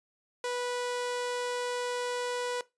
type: tone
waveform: sawtooth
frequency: 491 Hz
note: B4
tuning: 10 cents flat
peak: -27 dBFS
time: 0.44-2.61 s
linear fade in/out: 2 ms
effects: noise-tail reverb RT60 0.2 s tail -18 dB re dry + resampled to 22050 Hz